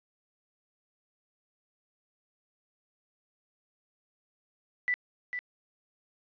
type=tone with echo; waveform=sine; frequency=1978 Hz; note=B6; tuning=2 cents sharp; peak=-25 dBFS; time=4.88-4.94 s; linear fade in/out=0 ms; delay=450 ms; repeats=1; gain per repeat=-7 dB; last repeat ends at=5.39 s; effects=resampled to 11025 Hz + 10-bit